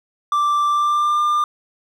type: tone with pitch glide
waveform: triangle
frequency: 1174.7 to 1199.4 Hz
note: D6 to D6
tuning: 0 to +36 cents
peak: -13 dBFS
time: 0.32-1.44 s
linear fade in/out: 2 ms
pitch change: +36 cents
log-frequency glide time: 0.69-1.23 s
effects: none